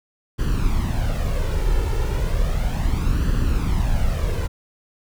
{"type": "noise with flanger", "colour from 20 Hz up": "brown", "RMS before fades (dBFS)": -20, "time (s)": [0.38, 4.48], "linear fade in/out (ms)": 20, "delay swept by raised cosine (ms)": [0.66, 2.26], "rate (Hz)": 0.34, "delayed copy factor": 0.6, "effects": []}